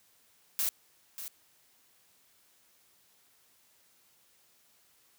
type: noise with echo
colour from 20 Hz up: blue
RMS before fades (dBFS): -30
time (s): 0.59-0.69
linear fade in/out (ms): 0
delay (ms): 590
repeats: 1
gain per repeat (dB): -11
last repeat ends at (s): 1.28
effects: white hiss -66 dBFS RMS until 5.18 s + high-pass 60 Hz 12 dB/octave